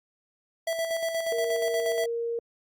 square tone with tremolo, 659.3 Hz, E5, in tune, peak -26 dBFS, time 0.67-2.06 s, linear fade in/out 5 ms, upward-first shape square, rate 8.4 Hz, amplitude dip 45%
sine tone, 466.2 Hz, A#4, in tune, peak -27 dBFS, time 1.32-2.39 s, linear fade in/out 2 ms
effects Opus 48 kbps

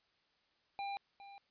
square tone with echo, 798 Hz, G5, 31 cents sharp, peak -39 dBFS, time 0.79-0.97 s, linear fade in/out 0 ms, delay 410 ms, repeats 1, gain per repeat -13 dB, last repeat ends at 1.38 s, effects white hiss -75 dBFS RMS until 1.5 s + resampled to 11025 Hz

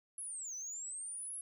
sine linear two-way sweep, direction down then up, 10990 to 5920 to 10990 Hz, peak -39 dBFS, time 0.18-1.41 s, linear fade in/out 2 ms, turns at 0.55 s, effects tanh soft clip ceiling -39 dBFS

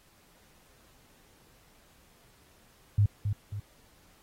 sine tone with echo, 102.4 Hz, G#2, 24 cents flat, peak -19 dBFS, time 2.98-3.06 s, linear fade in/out 5 ms, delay 270 ms, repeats 2, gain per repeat -7 dB, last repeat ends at 3.6 s, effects pink hiss -62 dBFS RMS until 4.22 s + AAC 48 kbps

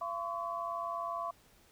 sine tone cluster, 682 / 1030 / 1130 Hz, F5 / C6 / C#6, -41 / -28 / +33 cents, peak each -39 / -40 / -38 dBFS, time 0.01-1.31 s, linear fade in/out 5 ms, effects pink hiss -64 dBFS RMS until 1.71 s

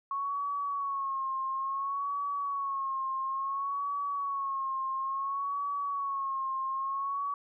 sine tone with vibrato, 1100 Hz, C#6, 14 cents flat, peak -30 dBFS, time 0.11-7.34 s, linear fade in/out 2 ms, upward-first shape sine, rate 0.58 Hz, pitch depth 58 cents each way, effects none

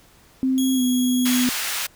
sine tone with pitch glide, 261.6 to 250.7 Hz, C4 to B3, 0 to +26 cents, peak -17 dBFS, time 0.43-1.49 s, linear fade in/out 0 ms, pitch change -74 cents, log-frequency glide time 0.75-0.82 s
15% pulse tone, 3322 Hz, G#7, in tune, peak -20 dBFS, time 0.58-1.44 s, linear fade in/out 0 ms
pink high-pass noise, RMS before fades -26 dBFS, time 1.25-1.87 s, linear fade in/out 10 ms, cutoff 1500 Hz, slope 12 dB/octave
effects pink hiss -53 dBFS RMS until 1.95 s

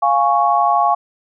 sine chord, Db major, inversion first, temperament equal, 698.5 / 830.6 / 1108.7 Hz, F5 / Ab5 / Db6, 0 / 0 / 0 cents, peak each -16 dBFS, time 0.02-0.95 s, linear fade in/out 10 ms, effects none

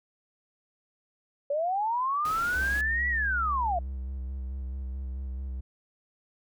sine linear two-way sweep, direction up then down, 555 to 1961 to 659 Hz, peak -25 dBFS, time 1.5-3.79 s, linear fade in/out 5 ms, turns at 3.08 s
pink noise, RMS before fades -41 dBFS, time 2.25-2.81 s, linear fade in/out 2 ms
triangle tone with vibrato, 65.41 Hz, C2, in tune, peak -30 dBFS, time 2.55-5.61 s, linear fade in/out 10 ms, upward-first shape square, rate 4.6 Hz, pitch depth 34 cents each way
effects none

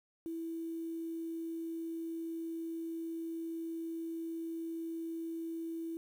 sine tone with quantisation, 329.6 Hz, E4, in tune, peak -37 dBFS, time 0.26-5.97 s, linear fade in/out 0 ms, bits 10, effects none

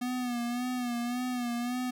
square tone with vibrato, 244.5 Hz, B3, 17 cents flat, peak -31 dBFS, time 0.01-1.91 s, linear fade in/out 10 ms, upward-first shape sine, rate 1.8 Hz, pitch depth 52 cents each way, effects none

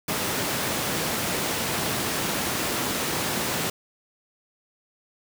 pink high-pass noise, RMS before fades -27 dBFS, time 0.08-3.7 s, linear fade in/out 5 ms, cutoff 140 Hz, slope 12 dB/octave, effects none

